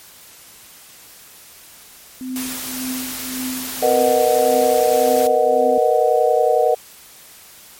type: tone with tremolo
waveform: sine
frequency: 257 Hz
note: C4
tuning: 31 cents flat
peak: -22 dBFS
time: 2.21-5.78 s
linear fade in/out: 0 ms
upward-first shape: triangle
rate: 1.8 Hz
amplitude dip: 90%
type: noise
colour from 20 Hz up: white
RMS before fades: -28 dBFS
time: 2.36-5.27 s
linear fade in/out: 0 ms
type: chord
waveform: sine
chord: B major seventh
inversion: third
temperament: just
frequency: 463 / 493.9 / 617.4 / 740.8 Hz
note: A#4 / B4 / D#5 / F#5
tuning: -12 / 0 / -14 / +2 cents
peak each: -18 dBFS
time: 3.82-6.75 s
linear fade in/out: 10 ms
effects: white hiss -43 dBFS RMS until 7.79 s + MP3 64 kbps